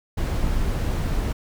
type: noise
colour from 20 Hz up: brown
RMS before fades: -23 dBFS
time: 0.17-1.33 s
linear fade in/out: 10 ms
effects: none